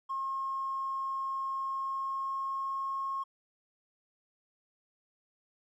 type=tone with pitch glide; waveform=triangle; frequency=1076 to 1083.5 Hz; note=C6 to C#6; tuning=+48 to -40 cents; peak=-28 dBFS; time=0.09-3.24 s; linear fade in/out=20 ms; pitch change=+12 cents; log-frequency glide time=1.59-2.99 s; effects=tanh soft clip ceiling -30 dBFS